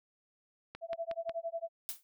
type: click train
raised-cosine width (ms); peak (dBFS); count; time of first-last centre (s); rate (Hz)
0.3; -27; 4; 0.75-1.294; 5.51
type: tone with tremolo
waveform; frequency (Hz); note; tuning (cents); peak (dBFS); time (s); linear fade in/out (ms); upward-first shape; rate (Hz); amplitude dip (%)
sine; 667; E5; +20; -32; 0.81-1.69; 50; sine; 11; 100
type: noise with exponential decay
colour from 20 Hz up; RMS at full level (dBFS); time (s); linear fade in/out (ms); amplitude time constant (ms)
blue; -34; 1.89-2.03; 0; 29
effects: none